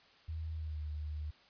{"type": "tone with pitch glide", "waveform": "sine", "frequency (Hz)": [79.9, 75.68], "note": ["D#2", "D#2"], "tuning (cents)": [47, -47], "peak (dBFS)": -37, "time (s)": [0.28, 1.31], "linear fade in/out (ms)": 10, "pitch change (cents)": -94, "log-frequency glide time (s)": [0.53, 0.81], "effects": ["white hiss -63 dBFS RMS until 1.49 s", "resampled to 11025 Hz"]}